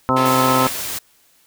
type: harmonic tone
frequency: 130 Hz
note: C3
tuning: 11 cents flat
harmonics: 1 / 2 / 3 / 4 / 5 / 6 / 7 / 8 / 10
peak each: -25 / -20 / -27 / -22 / -28 / -27 / -23 / -21 / -19 dBFS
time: 0.09-0.67 s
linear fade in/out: 0 ms
type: chord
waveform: 5% pulse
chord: Db augmented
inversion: none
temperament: equal with one note detuned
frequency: 277.2 / 343.4 / 440 Hz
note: Db4 / F4 / A4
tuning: 0 / -29 / 0 cents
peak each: -17 dBFS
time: 0.16-0.69 s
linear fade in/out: 10 ms
type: noise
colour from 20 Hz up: white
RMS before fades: -26 dBFS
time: 0.25-0.99 s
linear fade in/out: 10 ms
effects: white hiss -56 dBFS RMS until 1.46 s